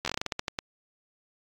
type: slowing click train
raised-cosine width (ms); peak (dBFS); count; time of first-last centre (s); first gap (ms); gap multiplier
0.2; -12; 13; 0.05-0.588; 12; 1.22
effects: AAC 48 kbps